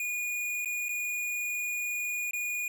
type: tone with dropouts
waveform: square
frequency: 2446 Hz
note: D#7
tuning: 30 cents flat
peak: -31 dBFS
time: 0-2.68 s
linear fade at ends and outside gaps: 2 ms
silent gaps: 0.648-0.657 / 0.885-0.891 / 2.31-2.333 s
effects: none